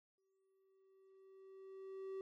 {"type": "tone with exponential growth", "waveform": "triangle", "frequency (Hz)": 384.4, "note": "G4", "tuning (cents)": -34, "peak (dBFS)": -40, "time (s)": [0.18, 2.21], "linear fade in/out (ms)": 1, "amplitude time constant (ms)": 440, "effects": []}